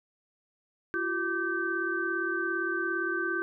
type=tone cluster; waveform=sine; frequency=341 / 378.5 / 1173 / 1546 Hz; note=F4 / F#4 / D6 / G6; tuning=-41 / +39 / -2 / -24 cents; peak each=-33 / -36 / -38 / -30 dBFS; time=0.94-3.42 s; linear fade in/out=0 ms; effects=none